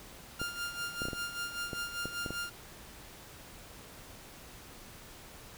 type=tone with tremolo; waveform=sawtooth; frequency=1400 Hz; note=F6; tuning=4 cents sharp; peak=-30 dBFS; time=0.39-2.5 s; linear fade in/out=10 ms; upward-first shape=sine; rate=5.1 Hz; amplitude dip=65%
type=clicks; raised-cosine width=2 ms; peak=-24 dBFS; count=9; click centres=0.416 / 1.019 / 1.054 / 1.085 / 1.132 / 1.732 / 2.056 / 2.262 / 2.306 s
effects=pink hiss -51 dBFS RMS until 5.57 s